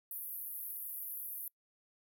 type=band-pass noise; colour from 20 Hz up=pink; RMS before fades=-43 dBFS; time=0.11-1.48 s; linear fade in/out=2 ms; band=11000 to 16000 Hz; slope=96 dB/octave; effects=noise-tail reverb RT60 0.1 s tail -25 dB re dry